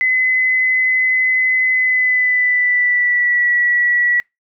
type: tone with pitch glide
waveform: sine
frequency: 2028 to 1939.8 Hz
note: B6 to B6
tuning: +45 to -32 cents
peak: -12 dBFS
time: 0.01-4.2 s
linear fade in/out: 0 ms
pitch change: -77 cents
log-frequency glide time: 1.73-3.5 s
effects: noise-tail reverb RT60 0.2 s tail -26 dB re dry